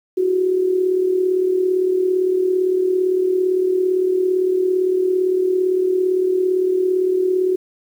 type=tone with amplitude modulation; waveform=sine; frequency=370 Hz; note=F#4; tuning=in tune; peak=-12 dBFS; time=0.17-7.56 s; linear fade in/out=10 ms; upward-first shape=sine; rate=37.7 Hz; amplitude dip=55%; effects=8-bit